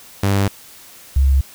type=tone pair in turn; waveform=sawtooth / sine; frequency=99.2 / 67.74 Hz; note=G2 / C#2; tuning=+21 / -39 cents; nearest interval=perfect fifth; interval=660 cents; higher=first; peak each=-10 dBFS; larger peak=neither; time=0.23-0.48 / 1.16-1.41 s; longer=neither; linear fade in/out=5 ms; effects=white hiss -42 dBFS RMS until 1.54 s